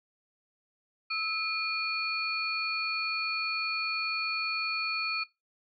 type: tone cluster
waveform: sine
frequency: 1305 / 2435 / 4407 Hz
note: E6 / D#7 / C#8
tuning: -18 / -38 / -11 cents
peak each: -36 / -31 / -35 dBFS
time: 1.1-5.24 s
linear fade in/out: 10 ms
effects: noise-tail reverb RT60 0.2 s tail -18 dB re dry